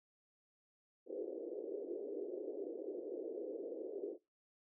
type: band-pass noise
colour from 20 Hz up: pink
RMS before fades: -44 dBFS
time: 1.06-4.18 s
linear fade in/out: 50 ms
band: 340 to 500 Hz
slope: 48 dB/octave
effects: noise-tail reverb RT60 0.2 s tail -18 dB re dry